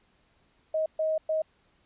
sine tone bursts at uneven times, 630 Hz, D#5, 21 cents sharp, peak -24 dBFS, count 3, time 0.74-0.86 / 0.99-1.18 / 1.29-1.42 s, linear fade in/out 5 ms, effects pink hiss -67 dBFS RMS until 1.85 s + resampled to 8000 Hz

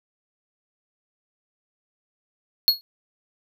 square tone with exponential decay, 4326 Hz, C#8, 43 cents flat, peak -10 dBFS, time 2.68-2.81 s, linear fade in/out 0 ms, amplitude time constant 27 ms, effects none

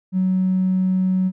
triangle tone with tanh clipping, 186.3 Hz, F#3, 12 cents sharp, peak -15 dBFS, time 0.12-1.32 s, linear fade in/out 50 ms, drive 1 dB, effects none

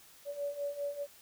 sine beating tone pair, 569 / 574 Hz, C#5 / D5, +45 / -40 cents, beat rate 5 Hz, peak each -40 / -36 dBFS, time 0.25-1.07 s, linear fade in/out 50 ms, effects white hiss -58 dBFS RMS until 1.21 s

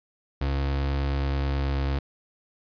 35% pulse tone with pitch glide, 69.3 to 68.82 Hz, C#2 to C#2, 0 to -12 cents, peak -22 dBFS, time 0.41-1.99 s, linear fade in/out 5 ms, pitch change -12 cents, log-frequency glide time 1.55-1.69 s, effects resampled to 11025 Hz

